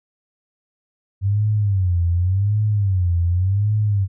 sine tone with vibrato, 95.6 Hz, G2, 43 cents flat, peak -15 dBFS, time 1.21-4.08 s, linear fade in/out 50 ms, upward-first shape sine, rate 0.88 Hz, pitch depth 190 cents each way, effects none

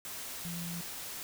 sine tone in noise, 171.5 Hz, F3, 31 cents flat, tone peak -38 dBFS, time 0.45-0.81 s, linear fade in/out 0 ms, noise white, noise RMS -42 dBFS, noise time 0.05-1.23 s, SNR +1 dB, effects none

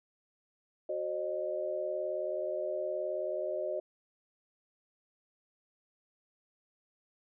sine tone cluster, 370.7 / 532 / 611 Hz, F#4 / C5 / D#5, +3 / +29 / -32 cents, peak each -39 / -38 / -34 dBFS, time 0.89-3.8 s, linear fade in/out 5 ms, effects none

